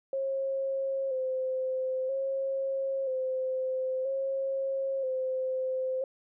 sine tone with vibrato, 529 Hz, C5, 19 cents sharp, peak -28 dBFS, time 0.13-6.04 s, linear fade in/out 2 ms, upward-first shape square, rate 0.51 Hz, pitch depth 34 cents each way, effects none

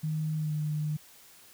sine tone with pitch glide, 155.6 to 151.7 Hz, D#3 to D#3, 0 to -44 cents, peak -28 dBFS, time 0.03-0.97 s, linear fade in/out 10 ms, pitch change -44 cents, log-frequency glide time 0.37-0.54 s, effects white hiss -55 dBFS RMS until 1.53 s

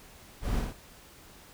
brown noise with echo, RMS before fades -31 dBFS, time 0.41-0.63 s, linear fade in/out 50 ms, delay 55 ms, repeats 2, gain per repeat -2 dB, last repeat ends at 0.74 s, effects pink hiss -53 dBFS RMS until 1.53 s

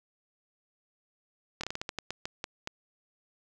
slowing click train, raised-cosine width 0.2 ms, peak -17 dBFS, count 12, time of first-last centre 1.61-2.674 s, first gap 25 ms, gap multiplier 1.25, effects none

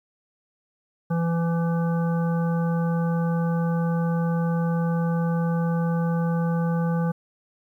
harmonic tone, 167.8 Hz, E3, 31 cents sharp, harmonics 1 / 3 / 5 / 7 / 9, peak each -21 / -31 / -35 / -38 / -40 dBFS, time 1.1-7.12 s, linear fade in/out 10 ms, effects 10-bit

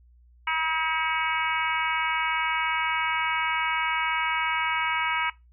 harmonic tone, 320.2 Hz, D#4, 50 cents sharp, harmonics 3 / 4 / 5 / 6 / 7 / 8 / 9, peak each -28 / -31 / -33 / -37 / -28 / -38 / -35 dBFS, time 0.47-5.3 s, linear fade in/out 5 ms, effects noise-tail reverb RT60 0.2 s tail -19 dB re dry + added 60 Hz sine -53 dBFS peak until 5.52 s

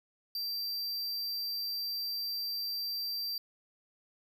square tone, 4699 Hz, D8, in tune, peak -34 dBFS, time 0.35-3.38 s, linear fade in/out 2 ms, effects none

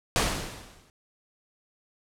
pink noise with exponential decay, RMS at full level -21 dBFS, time 0.16-0.9 s, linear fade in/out 0 ms, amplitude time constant 160 ms, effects low-pass 10000 Hz 12 dB/octave

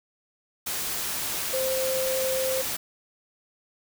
sine tone in noise, 523.3 Hz, C5, in tune, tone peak -25 dBFS, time 1.53-2.62 s, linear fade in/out 10 ms, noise white, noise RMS -30 dBFS, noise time 0.66-2.77 s, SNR +2 dB, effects none

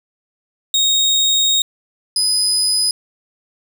30% pulse tone pair in turn, 3738 / 5001 Hz, A#7 / D#8, +4 / +8 cents, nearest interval perfect fourth, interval 504 cents, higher second, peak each -10 dBFS, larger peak neither, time 0.74-1.62 / 2.16-2.91 s, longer first, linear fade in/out 2 ms, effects none

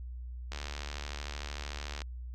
click train, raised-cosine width 0.2 ms, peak -22 dBFS, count 111, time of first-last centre 0.52-2.019 s, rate 73.4 Hz, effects added 61 Hz sine -39 dBFS peak until 2.34 s

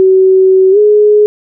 sine tone with pitch glide, 378.1 to 419.5 Hz, F#4 to G#4, +38 to +17 cents, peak -3 dBFS, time 0-1.26 s, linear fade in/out 0 ms, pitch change +179 cents, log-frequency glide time 0.71-0.78 s, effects none

